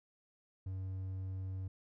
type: tone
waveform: triangle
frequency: 94.5 Hz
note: F#2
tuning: 37 cents sharp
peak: -36 dBFS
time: 0.66-1.68 s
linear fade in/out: 5 ms
effects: none